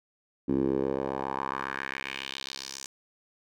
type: tone with band-pass filter sweep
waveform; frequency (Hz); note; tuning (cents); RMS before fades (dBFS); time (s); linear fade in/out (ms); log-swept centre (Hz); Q
10% pulse; 67.3; C2; +49; -32; 0.48-2.87; 10; 280 to 6800; 2.5
effects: none